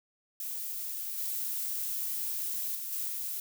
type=noise with level steps; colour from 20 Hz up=violet; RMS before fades=-37 / -34 / -38 / -34 / -36 dBFS; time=0.4-3.4 s; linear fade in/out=2 ms; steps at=1.18 / 2.75 / 2.92 / 3.08 s; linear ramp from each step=2 ms; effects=none